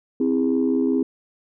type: chord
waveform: sine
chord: C augmented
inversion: none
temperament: just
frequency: 261.6 / 327 / 408.8 Hz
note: C4 / E4 / G#4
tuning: 0 / -14 / -27 cents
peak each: -19 / -23 / -23 dBFS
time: 0.2-1.03 s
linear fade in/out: 5 ms
effects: tanh soft clip ceiling -10 dBFS